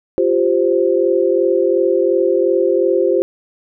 sine chord, F suspended second, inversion none, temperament equal, 349.2 / 392 / 523.3 Hz, F4 / G4 / C5, 0 / 0 / 0 cents, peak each -16 dBFS, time 0.18-3.22 s, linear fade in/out 0 ms, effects none

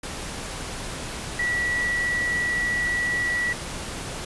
sine tone in noise, 1943 Hz, B6, 29 cents flat, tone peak -22 dBFS, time 1.39-3.53 s, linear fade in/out 5 ms, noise pink, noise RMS -33 dBFS, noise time 0.03-4.25 s, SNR +8 dB, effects resampled to 24000 Hz

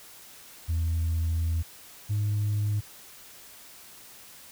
sine tone pair in turn, 82.41 / 104.08 Hz, E2 / G#2, 0 / +4 cents, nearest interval major third, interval 404 cents, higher second, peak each -22 dBFS, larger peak neither, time 0.68-1.63 / 2.09-2.81 s, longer first, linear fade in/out 20 ms, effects tanh soft clip ceiling -22 dBFS + white hiss -49 dBFS RMS until 4.51 s

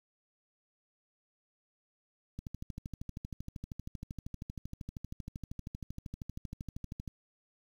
click train, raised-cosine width 5 ms, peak -28 dBFS, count 61, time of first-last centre 2.39-7.078 s, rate 12.8 Hz, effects 9-bit

